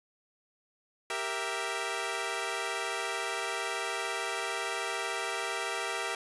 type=chord; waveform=10% pulse; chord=E diminished; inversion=first; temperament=equal; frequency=392 / 466.2 / 659.3 Hz; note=G4 / Bb4 / E5; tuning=0 / 0 / 0 cents; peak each=-28 dBFS; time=1.1-6.15 s; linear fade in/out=2 ms; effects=resampled to 24000 Hz + 9-bit